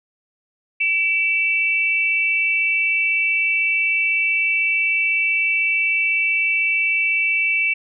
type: tone pair together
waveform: sine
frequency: 2309 / 2673 Hz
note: D7 / E7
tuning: -30 / +23 cents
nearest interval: minor third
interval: 253 cents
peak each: -19 dBFS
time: 0.8-7.74 s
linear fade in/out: 10 ms
effects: none